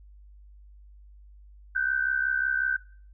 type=tone pair together; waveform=sine; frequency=1490 / 1555.5 Hz; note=F#6 / G6; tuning=+12 / -14 cents; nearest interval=minor second; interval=74 cents; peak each=-27 / -26 dBFS; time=1.75-2.77 s; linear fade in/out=10 ms; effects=noise-tail reverb RT60 0.5 s tail -21 dB re dry + added 50 Hz sine -48 dBFS peak until 3.13 s